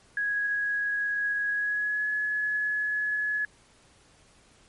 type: tone with pitch glide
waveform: sine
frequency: 1661.2 to 1698.1 Hz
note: G#6 to G#6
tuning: 0 to +38 cents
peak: -25 dBFS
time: 0.17-3.45 s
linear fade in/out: 2 ms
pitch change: +38 cents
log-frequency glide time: 1.5-2.07 s
effects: pink hiss -59 dBFS RMS until 4.68 s + MP3 48 kbps